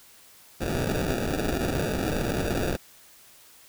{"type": "noise with sample-and-hold", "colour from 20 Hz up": "blue", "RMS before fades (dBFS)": -27, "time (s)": [0.6, 2.77], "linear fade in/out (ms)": 20, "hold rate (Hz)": 1050, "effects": ["white hiss -53 dBFS RMS until 3.68 s"]}